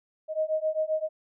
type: beating tone pair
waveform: sine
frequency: 622.3 / 629.9 Hz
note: D#5 / D#5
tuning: 0 / +21 cents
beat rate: 7.6 Hz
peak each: -28 dBFS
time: 0.28-1.09 s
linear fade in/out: 50 ms
effects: none